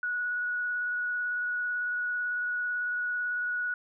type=tone with vibrato; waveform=sine; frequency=1464 Hz; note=F#6; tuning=19 cents flat; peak=-28 dBFS; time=0.03-3.74 s; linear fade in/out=2 ms; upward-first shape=triangle; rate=18 Hz; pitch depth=12 cents each way; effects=none